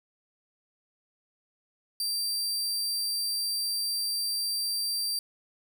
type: tone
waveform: sawtooth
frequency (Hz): 4699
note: D8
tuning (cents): 0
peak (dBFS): -25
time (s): 2-5.19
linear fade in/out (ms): 2
effects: none